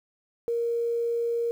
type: tone with quantisation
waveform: sine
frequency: 468.5 Hz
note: A#4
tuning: 9 cents sharp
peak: -24 dBFS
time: 0.48-1.51 s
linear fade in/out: 0 ms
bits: 9
effects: none